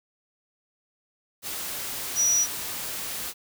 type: tone in noise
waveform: sine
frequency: 5830 Hz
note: F#8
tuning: 26 cents flat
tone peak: -19 dBFS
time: 2.15-2.47 s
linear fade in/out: 50 ms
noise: white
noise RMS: -33 dBFS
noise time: 1.42-3.34 s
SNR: +11 dB
effects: none